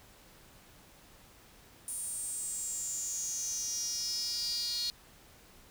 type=tone with high-pass filter sweep; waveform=sawtooth; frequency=475.8 Hz; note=A#4; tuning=35 cents sharp; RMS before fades=-36 dBFS; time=1.88-4.9 s; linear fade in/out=0 ms; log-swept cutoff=9400 to 4300 Hz; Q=9.9; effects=pink hiss -58 dBFS RMS until 5.7 s